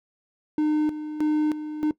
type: tone with tremolo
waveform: triangle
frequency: 304.3 Hz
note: D#4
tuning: 38 cents flat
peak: -17 dBFS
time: 0.58-1.91 s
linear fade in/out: 2 ms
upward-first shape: square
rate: 1.6 Hz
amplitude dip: 70%
effects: noise-tail reverb RT60 0.1 s tail -19 dB re dry